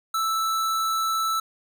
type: tone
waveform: square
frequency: 1318.5 Hz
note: E6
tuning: in tune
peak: -23 dBFS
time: 0.14-1.4 s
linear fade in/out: 5 ms
effects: none